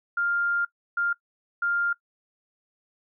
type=tone bursts at uneven times; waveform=sine; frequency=1400 Hz; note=F6; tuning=4 cents sharp; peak=-22 dBFS; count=3; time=0.17-0.65 / 0.97-1.13 / 1.62-1.93 s; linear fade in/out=5 ms; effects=noise-tail reverb RT60 0.1 s tail -21 dB re dry